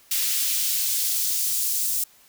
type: noise with high-pass filter sweep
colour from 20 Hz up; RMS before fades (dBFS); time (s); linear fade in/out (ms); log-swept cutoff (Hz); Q
white; -24; 0.11-2.04; 5; 2800 to 6600; 0.79
effects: white hiss -55 dBFS RMS until 2.28 s